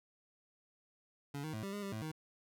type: tone with pitch steps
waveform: 25% pulse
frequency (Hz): 141.9 / 156.4 / 108.9 / 196.9 / 204.8 / 197.4 / 109.4 / 156.8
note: C#3 / D#3 / A2 / G3 / G#3 / G3 / A2 / D#3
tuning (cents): +41 / +9 / -17 / +8 / -24 / +12 / -9 / +14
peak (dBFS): -36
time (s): 1.34-2.116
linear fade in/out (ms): 5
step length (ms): 97
effects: none